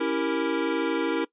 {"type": "chord", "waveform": "square", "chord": "C# diminished seventh", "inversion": "none", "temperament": "equal", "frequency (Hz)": [277.2, 329.6, 392, 466.2], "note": ["C#4", "E4", "G4", "Bb4"], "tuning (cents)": [0, 0, 0, 0], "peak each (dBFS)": [-31, -28, -34, -29], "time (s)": [0, 1.25], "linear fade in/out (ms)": 10, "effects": ["noise-tail reverb RT60 0.1 s tail -20 dB re dry", "resampled to 8000 Hz"]}